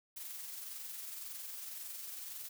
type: noise with amplitude modulation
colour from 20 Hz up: blue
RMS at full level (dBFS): -44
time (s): 0.16-2.49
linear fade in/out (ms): 10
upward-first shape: sine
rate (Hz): 21.9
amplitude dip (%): 35
effects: none